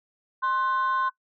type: tone pair together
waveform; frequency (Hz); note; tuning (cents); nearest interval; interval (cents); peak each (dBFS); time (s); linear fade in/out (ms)
sine; 1053.9 / 1500; C6 / F#6; +12 / +23; tritone; 611; -22 / -27; 0.42-1.1; 20
effects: noise-tail reverb RT60 0.1 s tail -20 dB re dry + tanh soft clip ceiling -18 dBFS